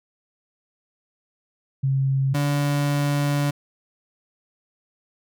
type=tone pair in turn; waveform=sine / 35% pulse; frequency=135 / 144.12 Hz; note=C#3 / D3; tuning=-45 / -32 cents; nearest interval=minor second; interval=113 cents; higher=second; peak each=-18 dBFS; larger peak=neither; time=1.83-2.34 / 2.34-3.51 s; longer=second; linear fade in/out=10 ms; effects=none